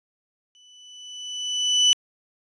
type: tone with exponential growth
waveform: 35% pulse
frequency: 2985 Hz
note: F#7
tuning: 15 cents sharp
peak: -11 dBFS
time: 0.55-1.93 s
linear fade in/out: 0 ms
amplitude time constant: 300 ms
effects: resampled to 22050 Hz